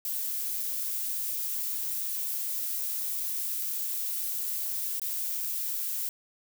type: noise with dropouts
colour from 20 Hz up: violet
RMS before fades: -32 dBFS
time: 0.05-6.09 s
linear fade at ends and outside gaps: 1 ms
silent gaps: 4.997-5.017 s
effects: none